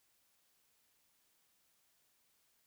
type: silence
effects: white hiss -75 dBFS RMS until 2.66 s